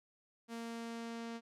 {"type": "tone with low-pass filter sweep", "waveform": "sawtooth", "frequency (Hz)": 231.1, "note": "A#3", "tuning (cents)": -15, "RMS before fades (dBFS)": -44, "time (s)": [0.48, 1.41], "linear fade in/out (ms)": 50, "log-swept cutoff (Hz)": [11000, 6100], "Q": 0.74, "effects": []}